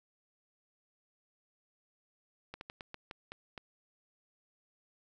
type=slowing click train; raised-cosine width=0.3 ms; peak=-27 dBFS; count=8; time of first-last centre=2.54-3.578 s; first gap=71 ms; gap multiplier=1.24; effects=none